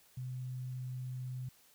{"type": "tone", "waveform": "sine", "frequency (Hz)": 127.4, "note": "C3", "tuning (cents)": -46, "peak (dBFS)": -38, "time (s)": [0.17, 1.49], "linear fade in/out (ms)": 5, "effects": ["white hiss -65 dBFS RMS until 1.74 s"]}